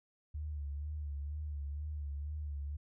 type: tone with vibrato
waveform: sine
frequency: 73.42 Hz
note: D2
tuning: in tune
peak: -37 dBFS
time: 0.34-2.77 s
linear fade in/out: 10 ms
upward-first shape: sine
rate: 2.1 Hz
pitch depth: 61 cents each way
effects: none